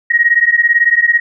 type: beating tone pair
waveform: sine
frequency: 1877 / 1895 Hz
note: A#6 / A#6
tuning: +11 / +28 cents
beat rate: 18 Hz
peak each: -11 dBFS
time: 0.1-1.2 s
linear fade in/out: 10 ms
effects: none

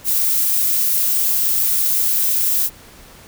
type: noise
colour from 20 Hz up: violet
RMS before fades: -17 dBFS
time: 0.04-2.7 s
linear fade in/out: 50 ms
effects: pink hiss -43 dBFS RMS until 3.27 s

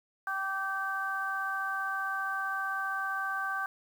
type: harmonic tone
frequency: 387.9 Hz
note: G4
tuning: 18 cents flat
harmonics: 2 / 3 / 4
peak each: -38 / -35 / -33 dBFS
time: 0.27-3.66 s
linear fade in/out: 2 ms
effects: 9-bit

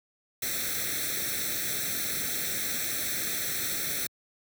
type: noise with comb filter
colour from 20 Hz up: white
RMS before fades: -31 dBFS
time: 0.42-4.07 s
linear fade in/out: 5 ms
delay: 0.51 ms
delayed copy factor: +0.9
effects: high-pass 80 Hz 12 dB/octave

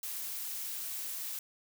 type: noise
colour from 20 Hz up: blue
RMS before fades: -39 dBFS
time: 0.03-1.39 s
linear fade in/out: 2 ms
effects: none

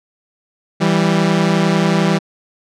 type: tone pair together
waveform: sawtooth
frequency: 164.81 / 195.99 Hz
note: E3 / G3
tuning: 0 / 0 cents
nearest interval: minor third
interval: 300 cents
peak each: -11 dBFS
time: 0.8-2.19 s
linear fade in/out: 20 ms
effects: low-pass 6000 Hz 12 dB/octave

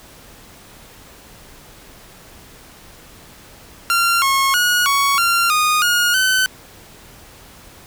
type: tone with pitch steps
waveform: sawtooth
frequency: 1380 / 1088 / 1451 / 1116 / 1381 / 1232 / 1434 / 1521 Hz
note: F6 / C#6 / F#6 / C#6 / F6 / D#6 / F6 / F#6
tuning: -21 / -33 / -34 / +11 / -20 / -17 / +45 / +47 cents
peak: -10 dBFS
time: 3.9-6.46 s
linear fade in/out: 0 ms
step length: 320 ms
effects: pink hiss -43 dBFS RMS until 7.86 s

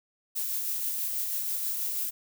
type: noise with tremolo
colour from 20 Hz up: violet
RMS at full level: -30 dBFS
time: 0.35-2.11 s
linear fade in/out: 20 ms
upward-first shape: sine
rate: 6.2 Hz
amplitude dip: 25%
effects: none

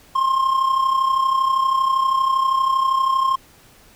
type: tone with amplitude modulation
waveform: triangle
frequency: 1062 Hz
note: C6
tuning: 25 cents sharp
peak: -11 dBFS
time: 0.15-3.36 s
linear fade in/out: 10 ms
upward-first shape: sine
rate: 32.6 Hz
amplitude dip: 60%
effects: pink hiss -50 dBFS RMS until 3.95 s

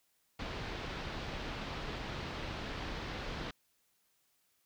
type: low-pass noise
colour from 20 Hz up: pink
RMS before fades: -41 dBFS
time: 0.39-3.51 s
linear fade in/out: 5 ms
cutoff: 4400 Hz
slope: 24 dB/octave
effects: white hiss -75 dBFS RMS until 4.65 s

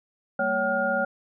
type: tone cluster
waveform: sine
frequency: 196.2 / 230.6 / 558 / 765 / 1418 Hz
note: G3 / A#3 / C#5 / G5 / F6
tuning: +2 / -19 / +11 / -42 / +26 cents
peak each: -35 / -33 / -26 / -29 / -26 dBFS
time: 0.39-1.05 s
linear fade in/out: 5 ms
effects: none

